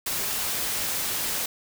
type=noise; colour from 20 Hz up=white; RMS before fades=-28 dBFS; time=0.06-1.46 s; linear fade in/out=5 ms; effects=none